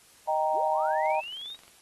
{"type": "chord", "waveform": "sine", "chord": "Eb major", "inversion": "none", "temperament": "equal", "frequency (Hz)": [622.3, 784, 932.3], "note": ["Eb5", "G5", "Bb5"], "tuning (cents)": [0, 0, 0], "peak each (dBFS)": -28, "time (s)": [0.27, 1.21], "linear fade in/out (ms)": 20}
{"type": "linear sweep", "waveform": "sine", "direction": "up", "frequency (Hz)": [246.9, 3858], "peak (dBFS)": -36, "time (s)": [0.53, 1.57], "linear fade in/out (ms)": 50}
{"type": "click train", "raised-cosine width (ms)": 0.2, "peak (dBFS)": -35, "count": 15, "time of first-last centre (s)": [1.06, 1.679], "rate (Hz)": 22.6}
{"effects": ["white hiss -57 dBFS RMS until 1.81 s", "AAC 32 kbps"]}